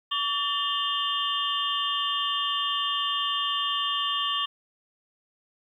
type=tone cluster; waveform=sine; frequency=1142 / 1782 / 2846 / 3148 / 3534 Hz; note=D6 / A6 / F7 / G7 / A7; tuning=-49 / +22 / +32 / +7 / +7 cents; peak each=-29 / -38 / -30 / -30 / -34 dBFS; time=0.11-4.46 s; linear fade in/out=10 ms; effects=10-bit